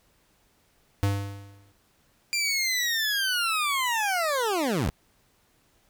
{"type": "tone with exponential decay", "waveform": "square", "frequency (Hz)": 99.8, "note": "G2", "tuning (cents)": 32, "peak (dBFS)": -20, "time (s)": [1.03, 1.72], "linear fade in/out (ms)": 0, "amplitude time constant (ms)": 150}
{"type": "linear sweep", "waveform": "20% pulse", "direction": "down", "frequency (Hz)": [2392, 49], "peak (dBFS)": -19, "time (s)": [2.33, 4.9], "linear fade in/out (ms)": 0}
{"effects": ["pink hiss -65 dBFS RMS until 5.89 s"]}